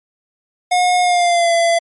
square tone with pitch glide, 721 to 676.6 Hz, F#5 to E5, -45 to +45 cents, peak -12 dBFS, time 0.71-1.79 s, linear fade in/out 10 ms, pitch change -110 cents, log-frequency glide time 1.01-1.52 s, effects MP3 48 kbps

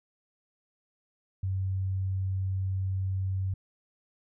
sine tone, 95.1 Hz, F#2, 48 cents sharp, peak -27 dBFS, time 1.43-3.54 s, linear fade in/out 5 ms, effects none

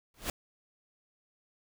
pink noise with exponential growth, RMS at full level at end -29 dBFS, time 0.14-0.3 s, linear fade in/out 2 ms, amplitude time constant 33 ms, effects none

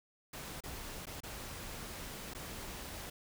pink noise with dropouts, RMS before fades -45 dBFS, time 0.33-3.1 s, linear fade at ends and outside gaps 5 ms, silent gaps 0.606-0.636 / 1.056-1.068 / 1.205-1.233 / 2.337-2.348 s, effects none

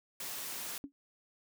white high-pass noise, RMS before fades -41 dBFS, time 0.2-0.78 s, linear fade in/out 2 ms, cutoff 140 Hz, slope 12 dB/octave
sine tone with exponential decay, 280 Hz, C#4, 18 cents sharp, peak -35 dBFS, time 0.84-0.92 s, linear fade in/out 0 ms, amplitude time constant 16 ms
effects none

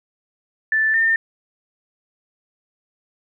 sine tone pair in turn, 1760 / 1808.4 Hz, A6 / A6, 0 / +47 cents, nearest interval unison, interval 47 cents, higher second, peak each -15 / -14 dBFS, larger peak second, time 0.72-0.94 / 0.94-1.16 s, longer neither, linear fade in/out 2 ms, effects none

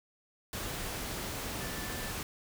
sine tone in noise, 1760 Hz, A6, in tune, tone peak -46 dBFS, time 1.6-2.11 s, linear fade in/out 2 ms, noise pink, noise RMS -38 dBFS, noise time 0.53-2.23 s, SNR -11 dB, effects none

